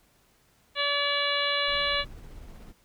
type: harmonic tone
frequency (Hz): 573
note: D5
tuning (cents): -43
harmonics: 1 / 2 / 3 / 4 / 5 / 6 / 7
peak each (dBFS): -32 / -32 / -32 / -32 / -32 / -32 / -32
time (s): 0.75-2.05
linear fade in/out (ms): 50
type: noise with tremolo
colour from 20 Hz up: brown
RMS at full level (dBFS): -42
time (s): 1.67-2.73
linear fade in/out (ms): 20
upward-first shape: triangle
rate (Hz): 16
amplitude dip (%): 40
effects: pink hiss -64 dBFS RMS until 2.84 s